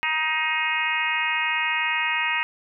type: harmonic tone with a mistuned harmonic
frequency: 314.3 Hz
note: D#4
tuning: 18 cents sharp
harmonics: 3 / 4 / 5 / 6 / 7 / 8 / 9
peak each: -29 / -33 / -35 / -27 / -28 / -27 / -32 dBFS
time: 0.03-2.43 s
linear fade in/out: 0 ms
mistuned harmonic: 7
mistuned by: -28 cents
effects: none